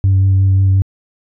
sine tone with vibrato, 96.1 Hz, G2, 34 cents flat, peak -6 dBFS, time 0.04-0.82 s, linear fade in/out 0 ms, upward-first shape sine, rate 5.6 Hz, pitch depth 13 cents each way, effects tanh soft clip ceiling -6 dBFS

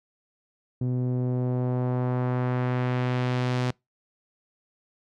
sawtooth tone with low-pass filter sweep, 125.3 Hz, B2, 25 cents sharp, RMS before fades -26 dBFS, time 0.81-3.71 s, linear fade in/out 5 ms, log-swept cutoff 280 to 5400 Hz, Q 0.89, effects noise-tail reverb RT60 0.2 s tail -26 dB re dry

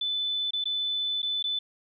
sine tone with dropouts, 3505 Hz, A7, 7 cents flat, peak -26 dBFS, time 0.01-1.59 s, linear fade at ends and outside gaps 5 ms, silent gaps 0.508-0.533 / 0.641-0.655 / 1.22-1.228 / 1.427-1.44 s, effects none

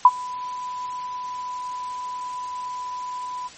sine tone with ADSR envelope, 996 Hz, B5, 14 cents sharp, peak -4 dBFS, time 0.05-3.49 s, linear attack 3 ms, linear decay 44 ms, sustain -24 dB, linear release 26 ms, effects white hiss -43 dBFS RMS until 3.57 s + MP3 32 kbps

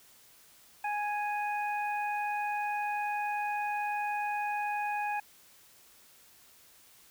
harmonic tone, 830.6 Hz, G#5, in tune, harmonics 1 / 2 / 3, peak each -31 / -39 / -39 dBFS, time 0.84-5.2 s, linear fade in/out 5 ms, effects white hiss -59 dBFS RMS until 7.1 s

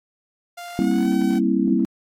sawtooth tone with pitch glide, 698.5 to 761.7 Hz, F5 to G5, 0 to -50 cents, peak -29 dBFS, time 0.57-1.39 s, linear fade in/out 10 ms, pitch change +150 cents, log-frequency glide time 0.74-1.1 s
sine chord, C dominant seventh, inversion second, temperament equal with one note detuned, 196 / 233.1 / 267.7 / 329.6 Hz, G3 / Bb3 / C4 / E4, 0 / 0 / +40 / 0 cents, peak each -22 dBFS, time 0.79-1.85 s, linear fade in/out 0 ms
effects AAC 48 kbps

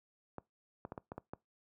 clicks, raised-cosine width 1 ms, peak -28 dBFS, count 7, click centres 0.383 / 0.851 / 0.921 / 0.978 / 1.119 / 1.18 / 1.335 s, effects noise-tail reverb RT60 0.2 s tail -23 dB re dry + high-pass 80 Hz 12 dB/octave

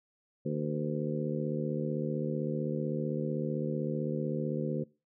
harmonic tone with a mistuned harmonic, 75.7 Hz, D#2, 47 cents flat, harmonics 2 / 3 / 4 / 5 / 6 / 7, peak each -34 / -35 / -40 / -38 / -41 / -39 dBFS, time 0.45-4.84 s, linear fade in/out 10 ms, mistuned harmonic 7, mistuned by -59 cents, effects noise-tail reverb RT60 0.3 s tail -22 dB re dry

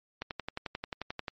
click train, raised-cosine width 0.3 ms, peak -19 dBFS, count 13, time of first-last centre 0.22-1.282 s, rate 11.3 Hz, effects MP3 32 kbps

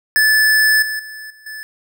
square tone with level steps, 1738 Hz, A6, 22 cents flat, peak -11 / -21 / -31 / -43 / -29 dBFS, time 0.16-1.63 s, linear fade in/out 0 ms, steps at 0.82 / 0.99 / 1.3 / 1.46 s, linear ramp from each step 5 ms, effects none

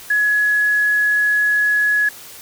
sine tone, 1687 Hz, G#6, 27 cents sharp, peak -13 dBFS, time 0.1-2.09 s, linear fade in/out 5 ms, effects white hiss -38 dBFS RMS until 2.41 s

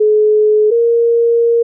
sine tone pair in turn, 426 / 466.8 Hz, G#4 / A#4, +44 / +2 cents, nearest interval major second, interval 158 cents, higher second, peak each -7 / -8 dBFS, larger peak first, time 0-0.71 / 0.71-1.63 s, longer second, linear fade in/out 10 ms, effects none

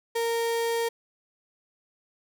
35% pulse tone, 462.8 Hz, A#4, 13 cents flat, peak -23 dBFS, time 0.15-0.89 s, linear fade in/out 10 ms, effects none

